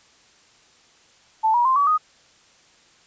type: tone with pitch steps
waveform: sine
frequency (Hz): 880 / 959.6 / 1046.5 / 1141.2 / 1244.5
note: A5 / A#5 / C6 / C#6 / D#6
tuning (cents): 0 / +50 / 0 / +50 / 0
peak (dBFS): -15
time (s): 1.43-1.98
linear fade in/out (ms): 20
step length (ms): 110
effects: white hiss -55 dBFS RMS until 3.06 s + resampled to 16000 Hz